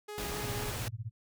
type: tone with vibrato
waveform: sawtooth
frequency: 415.3 Hz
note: G#4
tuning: in tune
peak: -36 dBFS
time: 0.08-0.71 s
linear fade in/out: 10 ms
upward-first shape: square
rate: 3.9 Hz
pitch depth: 13 cents each way
type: noise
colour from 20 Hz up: pink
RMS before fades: -38 dBFS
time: 0.18-0.88 s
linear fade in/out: 0 ms
type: tone with tremolo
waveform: sine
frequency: 111.6 Hz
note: A2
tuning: 25 cents sharp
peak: -33 dBFS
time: 0.43-1.11 s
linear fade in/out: 10 ms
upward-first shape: sine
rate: 16 Hz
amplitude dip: 100%
effects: none